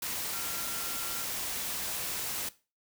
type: tone in noise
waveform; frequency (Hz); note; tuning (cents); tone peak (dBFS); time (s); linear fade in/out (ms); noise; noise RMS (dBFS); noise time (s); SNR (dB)
sine; 1376; F6; -26; -44; 0.33-1.24; 5; white; -35; 0.02-2.49; -12
effects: noise-tail reverb RT60 0.3 s tail -17 dB re dry